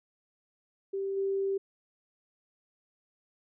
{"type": "tone with level steps", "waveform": "sine", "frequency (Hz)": 390.9, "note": "G4", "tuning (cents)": -5, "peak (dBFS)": [-30, -27], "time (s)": [0.93, 1.58], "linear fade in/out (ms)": 10, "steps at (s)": 1.16, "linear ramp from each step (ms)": 20, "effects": []}